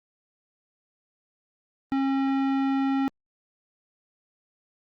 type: tone with tanh clipping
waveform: sine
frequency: 271 Hz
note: C#4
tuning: 39 cents flat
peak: -24 dBFS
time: 1.92-3.08 s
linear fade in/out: 0 ms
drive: 17 dB
effects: Opus 32 kbps